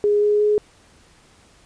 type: tone with pitch steps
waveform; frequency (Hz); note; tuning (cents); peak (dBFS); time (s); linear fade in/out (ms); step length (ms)
sine; 413.8 / 416.7 / 419.6; G#4 / G#4 / G#4; -6 / +6 / +18; -14; 0.04-0.58; 0; 180
effects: pink hiss -53 dBFS RMS until 1.65 s + resampled to 22050 Hz